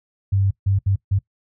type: tone bursts at uneven times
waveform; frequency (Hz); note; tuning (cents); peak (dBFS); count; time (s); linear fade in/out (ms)
sine; 98; G2; 0; -15; 4; 0.32-0.51 / 0.66-0.79 / 0.86-0.96 / 1.11-1.19; 10
effects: noise-tail reverb RT60 0.1 s tail -20 dB re dry